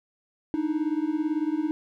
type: beating tone pair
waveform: triangle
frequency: 300 / 318 Hz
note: D4 / D#4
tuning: +37 / +38 cents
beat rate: 18 Hz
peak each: -25 dBFS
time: 0.54-1.71 s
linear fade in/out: 0 ms
effects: none